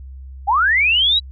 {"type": "linear sweep", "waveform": "sine", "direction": "up", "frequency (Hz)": [740, 3951], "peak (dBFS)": -12, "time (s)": [0.47, 1.2], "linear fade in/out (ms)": 20, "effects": ["added 66 Hz sine -32 dBFS peak until 1.31 s"]}